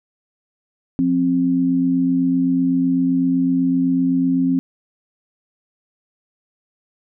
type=tone pair together; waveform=sine; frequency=176.8 / 264.7 Hz; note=F3 / C4; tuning=+22 / +20 cents; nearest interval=perfect fifth; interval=698 cents; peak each=-22 / -15 dBFS; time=0.99-4.59 s; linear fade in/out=0 ms; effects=none